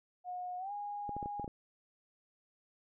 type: tone with pitch glide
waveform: sine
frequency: 723 to 821 Hz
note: F#5 to G#5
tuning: -40 to -20 cents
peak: -38 dBFS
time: 0.24-1.48 s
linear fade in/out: 50 ms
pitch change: +220 cents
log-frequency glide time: 0.58-0.72 s
type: clicks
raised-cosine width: 2 ms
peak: -29 dBFS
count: 7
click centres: 1.093 / 1.166 / 1.228 / 1.259 / 1.397 / 1.444 / 1.478 s
effects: none